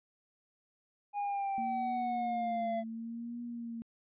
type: exponential sweep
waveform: triangle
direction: down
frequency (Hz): 822 to 673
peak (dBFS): -30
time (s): 1.13-2.84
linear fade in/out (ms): 50
type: tone with vibrato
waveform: sine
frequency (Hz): 229.6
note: A#3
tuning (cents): -26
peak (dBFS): -38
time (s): 1.58-3.82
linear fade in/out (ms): 0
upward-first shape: triangle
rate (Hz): 0.68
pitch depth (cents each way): 74
effects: resampled to 8000 Hz